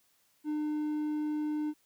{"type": "tone", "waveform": "triangle", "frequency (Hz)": 302, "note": "D4", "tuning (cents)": 48, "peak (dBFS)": -28, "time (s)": [0.44, 1.74], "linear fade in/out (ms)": 50, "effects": ["white hiss -70 dBFS RMS until 1.85 s"]}